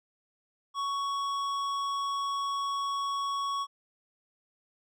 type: tone with hard clipping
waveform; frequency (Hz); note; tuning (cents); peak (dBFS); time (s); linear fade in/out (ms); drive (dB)
sine; 1115; C#6; +10; -31; 0.74-3.67; 50; 11
effects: none